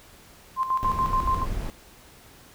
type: tone with tremolo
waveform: sine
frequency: 1046.5 Hz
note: C6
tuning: in tune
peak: -20 dBFS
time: 0.56-1.46 s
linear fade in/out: 50 ms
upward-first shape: square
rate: 7 Hz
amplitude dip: 65%
type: noise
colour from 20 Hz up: brown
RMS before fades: -29 dBFS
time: 0.83-1.7 s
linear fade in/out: 0 ms
effects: pink hiss -51 dBFS RMS until 2.54 s